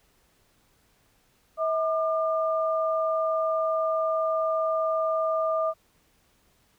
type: tone pair together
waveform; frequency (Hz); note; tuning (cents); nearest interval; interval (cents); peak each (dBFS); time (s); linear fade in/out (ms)
sine; 642.5 / 1202; E5 / D6; -45 / +40; major seventh; 1085; -24 / -28; 1.57-5.74; 50
effects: pink hiss -65 dBFS RMS until 6.78 s